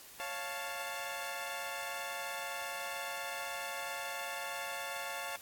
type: chord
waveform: 15% pulse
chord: Db augmented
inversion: none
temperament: equal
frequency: 554.4 / 698.5 / 880 Hz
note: Db5 / F5 / A5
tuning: 0 / 0 / 0 cents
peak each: -37 / -36 / -36 dBFS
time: 0.2-5.36 s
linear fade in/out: 0 ms
effects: white hiss -53 dBFS RMS until 5.41 s + AAC 64 kbps